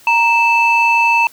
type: tone pair together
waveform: sine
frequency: 932.3 / 2637 Hz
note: A#5 / E7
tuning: 0 / 0 cents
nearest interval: octave + tritone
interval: 1800 cents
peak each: -11 dBFS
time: 0.07-1.27 s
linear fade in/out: 2 ms
effects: tanh soft clip ceiling -4 dBFS + white hiss -45 dBFS RMS until 1.32 s